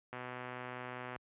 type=click train; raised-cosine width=0.5 ms; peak=-28 dBFS; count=130; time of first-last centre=0.13-1.162 s; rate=125 Hz; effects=high-pass 60 Hz 12 dB/octave + resampled to 8000 Hz